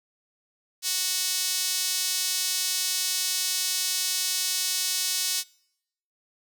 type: tone with high-pass filter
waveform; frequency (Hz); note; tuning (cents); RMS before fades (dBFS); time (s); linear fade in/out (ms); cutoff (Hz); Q
sawtooth; 370; F#4; 0; -27; 0.82-5.44; 50; 4900; 1.2
effects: noise-tail reverb RT60 0.8 s tail -26 dB re dry